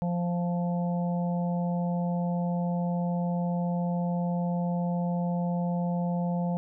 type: harmonic tone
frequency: 174.61 Hz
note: F3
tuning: in tune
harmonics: 1 / 3 / 4 / 5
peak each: -26 / -36 / -38 / -40 dBFS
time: 0.02-6.57 s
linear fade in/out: 0 ms
effects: none